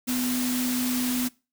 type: tone in noise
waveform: sine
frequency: 250 Hz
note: B3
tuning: 21 cents sharp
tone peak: -25 dBFS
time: 0.07-1.29 s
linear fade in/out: 20 ms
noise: white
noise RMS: -31 dBFS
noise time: 0.07-1.29 s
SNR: +3 dB
effects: noise-tail reverb RT60 0.3 s tail -22 dB re dry